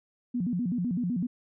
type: tone with vibrato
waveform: sine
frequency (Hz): 207.7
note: G#3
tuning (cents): 0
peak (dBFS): -26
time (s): 0.34-1.27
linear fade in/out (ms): 10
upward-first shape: square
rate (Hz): 7.9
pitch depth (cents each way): 280
effects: none